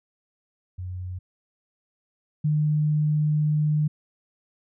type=tone pair in turn; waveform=sine; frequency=91.1 / 151.32 Hz; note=F#2 / D#3; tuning=-26 / -48 cents; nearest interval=major sixth; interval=878 cents; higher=second; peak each=-30 / -19 dBFS; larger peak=second; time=0.78-1.19 / 2.44-3.88 s; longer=second; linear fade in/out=10 ms; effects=none